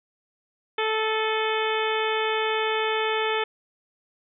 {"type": "harmonic tone with a mistuned harmonic", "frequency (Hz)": 438.1, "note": "A4", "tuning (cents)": -7, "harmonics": [1, 2, 3, 4, 5, 6, 7, 8], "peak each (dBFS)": [-26, -29, -31, -32, -33, -34, -34, -35], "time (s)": [0.78, 3.44], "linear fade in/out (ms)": 5, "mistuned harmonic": 6, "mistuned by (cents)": -53, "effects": []}